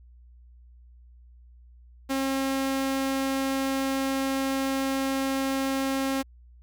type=tone; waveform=sawtooth; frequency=269.3 Hz; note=C#4; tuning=50 cents flat; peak=-21 dBFS; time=2.09-6.23 s; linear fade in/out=20 ms; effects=added 60 Hz sine -49 dBFS peak until 6.62 s